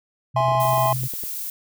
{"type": "tone with tremolo", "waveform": "sine", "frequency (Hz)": 127.7, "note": "C3", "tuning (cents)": -42, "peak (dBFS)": -23, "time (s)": [0.34, 1.08], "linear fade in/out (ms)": 20, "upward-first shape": "square", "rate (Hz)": 8.8, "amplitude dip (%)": 25}
{"type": "chord", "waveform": "triangle", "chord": "E augmented", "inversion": "none", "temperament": "equal", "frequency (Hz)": [659.3, 830.6, 1046.5], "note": ["E5", "G#5", "B#5"], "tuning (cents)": [0, 0, 0], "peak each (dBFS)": -20, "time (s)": [0.36, 0.93], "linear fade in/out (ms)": 5}
{"type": "clicks", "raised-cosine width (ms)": 2, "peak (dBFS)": -25, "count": 12, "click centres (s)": [0.405, 0.484, 0.52, 0.552, 0.653, 0.733, 0.78, 0.858, 0.929, 1.036, 1.137, 1.237]}
{"type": "noise", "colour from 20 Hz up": "violet", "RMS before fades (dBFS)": -30, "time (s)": [0.6, 1.5], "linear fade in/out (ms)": 2}
{"effects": []}